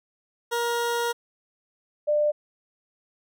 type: tone pair in turn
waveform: 20% pulse / sine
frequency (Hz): 472.4 / 596.2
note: A#4 / D5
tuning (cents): +23 / +26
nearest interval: major third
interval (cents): 403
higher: second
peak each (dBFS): -19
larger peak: neither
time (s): 0.51-1.13 / 2.07-2.32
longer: first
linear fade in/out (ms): 20
effects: none

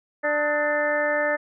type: harmonic tone with a mistuned harmonic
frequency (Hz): 296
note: D4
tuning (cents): +14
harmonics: 1 / 2 / 3 / 4 / 5 / 6 / 7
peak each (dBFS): -34 / -23 / -32 / -33 / -34 / -25 / -35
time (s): 0.23-1.37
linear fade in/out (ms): 20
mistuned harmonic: 4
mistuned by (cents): +110
effects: none

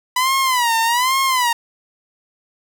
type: tone with vibrato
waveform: sawtooth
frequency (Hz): 987.8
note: B5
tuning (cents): 0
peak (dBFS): -11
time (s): 0.16-1.53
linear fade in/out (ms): 5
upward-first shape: sine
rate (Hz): 1.2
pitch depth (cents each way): 150
effects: none

